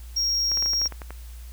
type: tone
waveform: triangle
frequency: 5588 Hz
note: F8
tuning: in tune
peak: -20 dBFS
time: 0.16-0.88 s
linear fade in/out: 10 ms
type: clicks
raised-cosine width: 0.5 ms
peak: -22 dBFS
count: 10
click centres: 0.517 / 0.573 / 0.625 / 0.66 / 0.734 / 0.816 / 0.858 / 0.923 / 1.018 / 1.106 s
effects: added 59 Hz sine -37 dBFS peak until 1.52 s + white hiss -52 dBFS RMS until 1.52 s